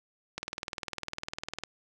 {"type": "click train", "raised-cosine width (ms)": 0.2, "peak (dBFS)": -17, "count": 26, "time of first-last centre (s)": [0.38, 1.636], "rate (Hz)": 19.9, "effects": []}